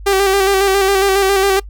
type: tone with vibrato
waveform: sawtooth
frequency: 390.4 Hz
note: G4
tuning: 7 cents flat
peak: -7 dBFS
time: 0.06-1.6 s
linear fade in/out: 10 ms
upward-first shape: square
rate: 7.3 Hz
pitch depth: 34 cents each way
effects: noise-tail reverb RT60 0.1 s tail -23 dB re dry + added 50 Hz sine -29 dBFS peak until 1.69 s